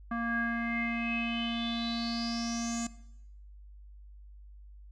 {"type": "tone with low-pass filter sweep", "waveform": "square", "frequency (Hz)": 233.1, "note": "A#3", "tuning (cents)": 0, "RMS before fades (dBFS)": -33, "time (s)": [0.11, 2.87], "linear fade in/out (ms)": 5, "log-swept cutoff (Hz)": [1400, 7100], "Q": 9.7, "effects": ["noise-tail reverb RT60 0.8 s tail -18 dB re dry", "added 50 Hz sine -48 dBFS peak until 4.91 s"]}